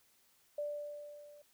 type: tone with level ramp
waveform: sine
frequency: 587.3 Hz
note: D5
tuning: in tune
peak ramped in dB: -34 to -55 dBFS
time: 0.58-1.42 s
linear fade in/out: 5 ms
effects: white hiss -70 dBFS RMS until 1.53 s